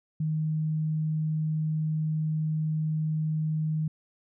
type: tone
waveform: sine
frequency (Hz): 155.9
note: D#3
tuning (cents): +4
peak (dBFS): -25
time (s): 0.2-3.88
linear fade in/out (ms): 5
effects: none